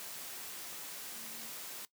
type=tone in noise; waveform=sine; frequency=226.1 Hz; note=A3; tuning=47 cents sharp; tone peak=-56 dBFS; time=1.16-1.5 s; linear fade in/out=0 ms; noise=white; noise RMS=-45 dBFS; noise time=0-1.85 s; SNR=-14 dB; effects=noise-tail reverb RT60 0.1 s tail -18 dB re dry + high-pass 150 Hz 12 dB/octave